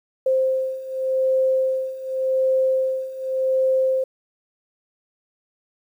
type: beating tone pair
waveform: sine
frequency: 523.3 / 524.17 Hz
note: C5 / C5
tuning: 0 / +3 cents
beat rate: 0.87 Hz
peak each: -23 / -20 dBFS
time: 0.26-4.04 s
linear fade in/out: 5 ms
effects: 9-bit